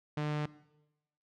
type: tone with low-pass filter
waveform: sawtooth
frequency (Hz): 149.8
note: D3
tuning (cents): +35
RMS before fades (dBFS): -34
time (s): 0.17-0.46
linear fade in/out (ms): 5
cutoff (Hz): 3700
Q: 0.67
effects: noise-tail reverb RT60 0.9 s tail -18 dB re dry